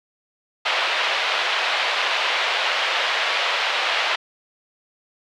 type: band-pass noise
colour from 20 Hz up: white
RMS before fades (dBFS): -22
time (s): 0.65-4.16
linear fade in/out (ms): 10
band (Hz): 540 to 3500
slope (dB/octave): 24
effects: none